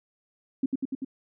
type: tone with echo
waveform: sine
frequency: 266.6 Hz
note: C4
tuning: 33 cents sharp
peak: -21 dBFS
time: 0.63-0.66 s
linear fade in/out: 5 ms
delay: 97 ms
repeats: 4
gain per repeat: -2 dB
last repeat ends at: 1.048 s
effects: none